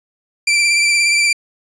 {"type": "tone with vibrato", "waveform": "sawtooth", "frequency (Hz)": 2349, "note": "D7", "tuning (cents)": 0, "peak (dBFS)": -8, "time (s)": [0.47, 1.33], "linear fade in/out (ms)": 5, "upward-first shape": "triangle", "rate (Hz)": 17, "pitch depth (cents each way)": 32, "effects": ["resampled to 22050 Hz"]}